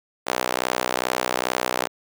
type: tone with high-pass filter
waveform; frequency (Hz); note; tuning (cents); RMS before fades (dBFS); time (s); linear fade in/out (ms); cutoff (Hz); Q
sawtooth; 62.4; B1; +19; -25; 0.26-1.88; 20; 580; 1
effects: Opus 48 kbps